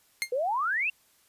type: tone with exponential decay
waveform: sawtooth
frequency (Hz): 2121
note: C7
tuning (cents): +23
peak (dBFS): -19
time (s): 0.22-0.31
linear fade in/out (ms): 0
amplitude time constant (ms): 18
type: exponential sweep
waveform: sine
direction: up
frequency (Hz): 474.4 to 2774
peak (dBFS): -25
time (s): 0.32-0.9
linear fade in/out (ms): 5
effects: white hiss -64 dBFS RMS until 1.28 s + resampled to 32000 Hz